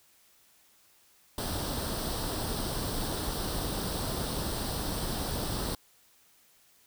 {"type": "noise with comb filter", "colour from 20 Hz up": "pink", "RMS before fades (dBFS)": -33, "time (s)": [1.38, 5.75], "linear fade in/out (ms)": 2, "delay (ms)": 0.22, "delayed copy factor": 0.65, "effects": ["white hiss -63 dBFS RMS until 6.86 s"]}